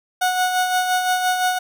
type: tone with tremolo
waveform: 30% pulse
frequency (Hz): 734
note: F#5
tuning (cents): -14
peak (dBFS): -13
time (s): 0.21-1.59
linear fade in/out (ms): 10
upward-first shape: sine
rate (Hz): 5.8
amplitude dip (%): 45
effects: none